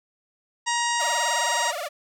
harmonic tone, 946 Hz, A#5, 25 cents sharp, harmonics 1 / 2 / 3 / 4 / 5 / 6 / 7 / 8 / 9, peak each -25 / -28 / -33 / -34 / -37 / -33 / -36 / -34 / -38 dBFS, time 0.66-1.72 s, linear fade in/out 20 ms
sawtooth tone with vibrato, 643 Hz, E5, 43 cents flat, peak -25 dBFS, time 0.99-1.89 s, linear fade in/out 20 ms, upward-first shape sine, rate 19 Hz, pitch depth 210 cents each way
effects none

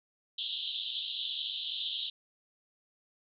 white band-pass noise, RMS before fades -37 dBFS, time 0.38-2.1 s, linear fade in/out 5 ms, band 3000 to 3900 Hz, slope 96 dB/octave, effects none

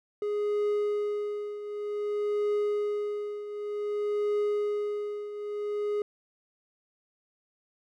triangle tone with tremolo, 415.3 Hz, G#4, in tune, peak -22 dBFS, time 0.22-6.02 s, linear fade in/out 2 ms, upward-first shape triangle, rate 0.54 Hz, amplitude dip 75%, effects none

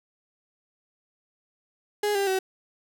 35% pulse tone with pitch steps, 415.3 / 396.8 / 379.1 Hz, G#4 / G4 / F#4, 0 / +21 / +42 cents, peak -21 dBFS, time 2.03-2.39 s, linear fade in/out 5 ms, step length 120 ms, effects none

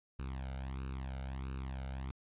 sawtooth tone with flanger, 66.1 Hz, C2, 18 cents sharp, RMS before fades -41 dBFS, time 0.19-2.11 s, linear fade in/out 0 ms, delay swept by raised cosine 0.74 to 1.38 ms, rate 1.5 Hz, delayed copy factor +0.8, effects resampled to 8000 Hz

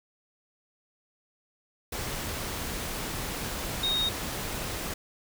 sine tone in noise, 3729 Hz, A#7, in tune, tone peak -25 dBFS, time 3.83-4.09 s, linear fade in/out 5 ms, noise pink, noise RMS -34 dBFS, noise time 1.92-4.94 s, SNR +6 dB, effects none

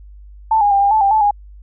sine tone with pitch steps, 883 / 819 / 795 / 803 / 871 / 793 / 870 / 821 Hz, A5 / G#5 / G5 / G5 / A5 / G5 / A5 / G#5, +6 / -24 / +24 / +41 / -18 / +20 / -20 / -20 cents, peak -10 dBFS, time 0.51-1.31 s, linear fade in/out 5 ms, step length 100 ms, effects added 50 Hz sine -36 dBFS peak until 1.62 s

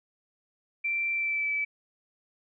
sine tone with pitch glide, 2349 to 2305 Hz, D7 to D7, 0 to -33 cents, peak -26 dBFS, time 0.84-1.65 s, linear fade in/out 10 ms, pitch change -33 cents, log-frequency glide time 1.12-1.51 s, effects none

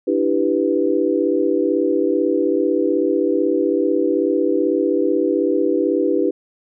sine chord, E minor seventh, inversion third, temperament equal, 293.7 / 329.6 / 392 / 493.9 Hz, D4 / E4 / G4 / B4, 0 / 0 / 0 / 0 cents, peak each -21 / -20 / -20 / -21 dBFS, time 0.07-6.31 s, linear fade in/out 10 ms, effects none

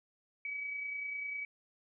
sine tone with amplitude modulation, 2278 Hz, C#7, 47 cents sharp, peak -35 dBFS, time 0.45-1.45 s, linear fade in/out 2 ms, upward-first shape sine, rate 30 Hz, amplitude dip 35%, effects none

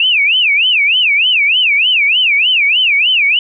sine tone with vibrato, 2611 Hz, E7, 17 cents flat, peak -8 dBFS, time 0-3.39 s, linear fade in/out 2 ms, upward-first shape sine, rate 3.3 Hz, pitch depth 280 cents each way, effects none

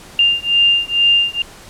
sine beating tone pair, 2798 / 2800.2 Hz, F7 / F7, +3 / +4 cents, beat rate 2.2 Hz, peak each -14 dBFS, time 0.19-1.42 s, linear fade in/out 2 ms, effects pink hiss -39 dBFS RMS until 1.69 s + low-pass 11000 Hz 12 dB/octave

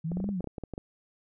sine linear two-way sweep, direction up then down, 155.56 to 207.2 to 167.3 Hz, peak -29 dBFS, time 0.04-0.41 s, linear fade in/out 10 ms, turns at 0.3 s
clicks, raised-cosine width 2 ms, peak -23 dBFS, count 12, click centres 0.118 / 0.171 / 0.202 / 0.242 / 0.29 / 0.406 / 0.443 / 0.473 / 0.582 / 0.637 / 0.737 / 0.779 s
effects none

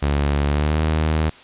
sawtooth tone with pitch glide, 71.7 to 78.19 Hz, D2 to D#2, -41 to +9 cents, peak -13 dBFS, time 0.02-1.3 s, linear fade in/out 10 ms, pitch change +150 cents, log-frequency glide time 0.47-0.81 s, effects white hiss -44 dBFS RMS until 1.43 s + resampled to 8000 Hz

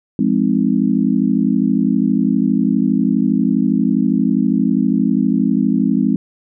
sine chord, F minor seventh, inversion none, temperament just, 174.61 / 209.5 / 261.9 / 314.3 Hz, F3 / Ab3 / C4 / Eb4, 0 / +15 / +2 / +18 cents, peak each -20 / -16 / -16 / -22 dBFS, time 0.19-6.16 s, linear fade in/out 2 ms, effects none

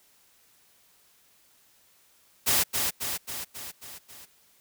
white noise with echo, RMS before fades -23 dBFS, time 2.46-2.64 s, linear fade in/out 20 ms, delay 270 ms, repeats 6, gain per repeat -4 dB, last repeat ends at 4.26 s, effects white hiss -62 dBFS RMS until 4.6 s

